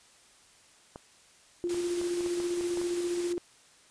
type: clicks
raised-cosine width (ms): 1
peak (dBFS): -27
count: 9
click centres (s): 0.959 / 1.745 / 2.014 / 2.208 / 2.262 / 2.401 / 2.61 / 2.773 / 2.815
type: tone with tremolo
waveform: sine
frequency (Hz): 349.2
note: F4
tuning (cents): 0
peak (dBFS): -27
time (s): 1.64-3.38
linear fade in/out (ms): 0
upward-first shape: square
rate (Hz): 15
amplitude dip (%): 30
type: noise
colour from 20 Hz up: white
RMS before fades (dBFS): -41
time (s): 1.69-3.33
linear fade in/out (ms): 5
effects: white hiss -59 dBFS RMS until 3.9 s + resampled to 22050 Hz